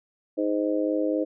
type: harmonic tone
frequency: 103.83 Hz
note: G#2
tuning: in tune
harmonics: 3 / 4 / 5 / 6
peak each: -25 / -32 / -27 / -32 dBFS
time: 0.37-1.25 s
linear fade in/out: 20 ms
effects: none